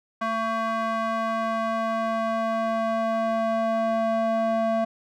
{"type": "tone with band-pass filter sweep", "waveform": "square", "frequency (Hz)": 224.6, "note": "A3", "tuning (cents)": 36, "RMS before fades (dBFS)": -25, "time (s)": [0.21, 4.85], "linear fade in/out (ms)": 10, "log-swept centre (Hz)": [1100, 650], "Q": 2, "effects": []}